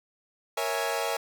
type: chord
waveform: sawtooth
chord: A# half-diminished seventh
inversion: none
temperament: equal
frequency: 466.2 / 554.4 / 659.3 / 830.6 Hz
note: A#4 / C#5 / E5 / G#5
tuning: 0 / 0 / 0 / 0 cents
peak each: -29 dBFS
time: 0.57-1.17 s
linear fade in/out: 5 ms
effects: none

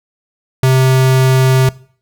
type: tone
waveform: square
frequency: 130.8 Hz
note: C3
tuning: in tune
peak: -8 dBFS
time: 0.63-1.69 s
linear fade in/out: 2 ms
effects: noise-tail reverb RT60 0.5 s tail -21 dB re dry

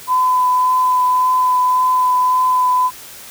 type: tone with vibrato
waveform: sine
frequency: 1008 Hz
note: B5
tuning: 35 cents sharp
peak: -11 dBFS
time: 0.07-2.91 s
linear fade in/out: 50 ms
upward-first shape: triangle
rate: 1.8 Hz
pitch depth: 12 cents each way
effects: white hiss -36 dBFS RMS until 3.3 s

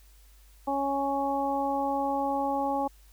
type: harmonic tone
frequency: 277.2 Hz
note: C#4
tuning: in tune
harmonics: 1 / 2 / 3 / 4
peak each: -32 / -32 / -28 / -37 dBFS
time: 0.67-2.88 s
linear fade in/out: 10 ms
effects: added 50 Hz sine -53 dBFS peak until 3.12 s + white hiss -62 dBFS RMS until 3.12 s

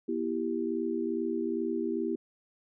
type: chord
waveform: sine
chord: E minor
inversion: second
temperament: equal with one note detuned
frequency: 241.7 / 329.6 / 392 Hz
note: B3 / E4 / G4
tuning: -37 / 0 / 0 cents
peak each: -34 / -32 / -33 dBFS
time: 0.08-2.16 s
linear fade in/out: 10 ms
effects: none

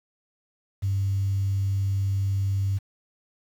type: tone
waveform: sine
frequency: 98 Hz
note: G2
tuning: in tune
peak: -21 dBFS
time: 0.82-2.79 s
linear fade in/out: 20 ms
effects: tanh soft clip ceiling -17 dBFS + 8-bit

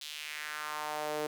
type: tone with high-pass filter sweep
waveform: sawtooth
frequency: 151.4 Hz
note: D#3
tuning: 47 cents flat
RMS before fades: -38 dBFS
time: 0.01-1.27 s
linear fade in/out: 5 ms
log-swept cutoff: 3700 to 430 Hz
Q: 2.3
effects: none

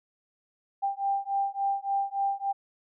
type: beating tone pair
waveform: sine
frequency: 790 / 793.5 Hz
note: G5 / G5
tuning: +13 / +21 cents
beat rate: 3.5 Hz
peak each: -29 / -29 dBFS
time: 0.82-2.53 s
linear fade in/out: 20 ms
effects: none

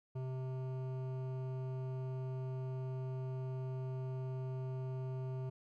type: tone with hard clipping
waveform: sine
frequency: 129.9 Hz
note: C3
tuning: 12 cents flat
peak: -40 dBFS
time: 0.15-5.5 s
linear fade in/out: 10 ms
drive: 13 dB
effects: none

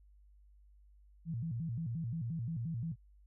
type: tone with vibrato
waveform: sine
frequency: 138.5 Hz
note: C#3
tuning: 1 cent flat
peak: -35 dBFS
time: 1.25-2.96 s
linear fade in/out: 50 ms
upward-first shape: square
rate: 5.7 Hz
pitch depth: 300 cents each way
effects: added 50 Hz sine -59 dBFS peak until 3.26 s

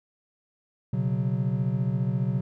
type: chord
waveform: triangle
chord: B suspended second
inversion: none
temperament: equal with one note detuned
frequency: 123.9 / 138.59 / 185 Hz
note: B2 / C#3 / F#3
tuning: +6 / 0 / 0 cents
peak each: -25 / -26 / -27 dBFS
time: 0.93-2.41 s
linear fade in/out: 5 ms
effects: none

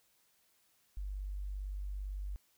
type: tone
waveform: sine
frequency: 48.88 Hz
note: G1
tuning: 4 cents flat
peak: -37 dBFS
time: 0.97-2.36 s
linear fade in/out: 0 ms
effects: white hiss -72 dBFS RMS until 2.57 s

